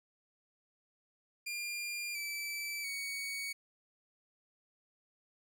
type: tone with pitch steps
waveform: sawtooth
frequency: 2400 / 2318 / 2239 Hz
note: D7 / D7 / C#7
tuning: +37 / -23 / +17 cents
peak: -34 dBFS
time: 1.46-3.53 s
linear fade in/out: 10 ms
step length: 690 ms
effects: none